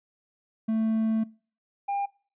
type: tone pair in turn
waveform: triangle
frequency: 221.5 / 801.7 Hz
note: A3 / G5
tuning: +12 / +39 cents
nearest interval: octave + minor seventh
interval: 2227 cents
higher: second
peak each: -21 / -24 dBFS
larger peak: first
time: 0.68-1.24 / 1.88-2.06 s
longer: first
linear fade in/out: 10 ms
effects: noise-tail reverb RT60 0.4 s tail -23 dB re dry + resampled to 8000 Hz